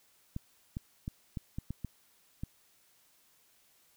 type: clicks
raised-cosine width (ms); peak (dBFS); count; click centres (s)
5; -24; 8; 0.364 / 0.769 / 1.079 / 1.372 / 1.585 / 1.706 / 1.847 / 2.435
effects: white hiss -67 dBFS RMS until 3.96 s